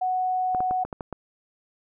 sine tone, 740 Hz, F#5, in tune, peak -22 dBFS, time 0.01-0.84 s, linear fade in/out 10 ms
clicks, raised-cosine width 1 ms, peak -18 dBFS, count 7, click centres 0.548 / 0.605 / 0.71 / 0.85 / 0.928 / 1.008 / 1.127 s
effects none

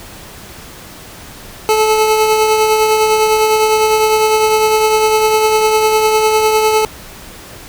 25% pulse tone with tremolo, 433.9 Hz, A4, 24 cents flat, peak -4 dBFS, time 1.69-6.85 s, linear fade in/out 0 ms, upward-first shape triangle, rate 9.9 Hz, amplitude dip 40%, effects pink hiss -34 dBFS RMS until 7.68 s

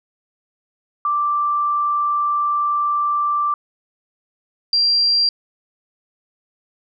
sine tone pair in turn, 1174.7 / 4741 Hz, D6 / D8, 0 / +16 cents, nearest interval 2 octaves, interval 2416 cents, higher second, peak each -16 / -13 dBFS, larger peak second, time 1.05-3.54 / 4.73-5.29 s, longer first, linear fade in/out 2 ms, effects none

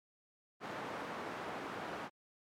white band-pass noise, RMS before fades -43 dBFS, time 0.6-2.1 s, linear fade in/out 50 ms, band 160 to 1200 Hz, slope 12 dB/octave, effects MP3 96 kbps

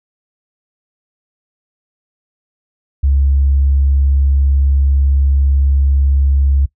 sine tone, 69 Hz, C#2, 7 cents flat, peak -8 dBFS, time 3.03-6.66 s, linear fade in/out 10 ms, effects noise-tail reverb RT60 0.1 s tail -21 dB re dry + tanh soft clip ceiling -4 dBFS

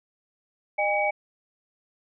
sine tone cluster, 610 / 812 / 2268 Hz, D#5 / G#5 / C#7, -34 / -39 / +39 cents, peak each -26 dBFS, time 0.78-1.11 s, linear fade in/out 10 ms, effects none

